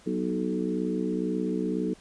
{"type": "harmonic tone with a mistuned harmonic", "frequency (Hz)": 62, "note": "B1", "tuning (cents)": 7, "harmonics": [3, 4, 5, 6, 7], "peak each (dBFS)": [-31, -32, -31, -36, -33], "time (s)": [0.06, 1.94], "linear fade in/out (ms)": 10, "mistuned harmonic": 4, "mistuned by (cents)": -37, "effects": ["pink hiss -55 dBFS RMS until 2 s", "resampled to 22050 Hz"]}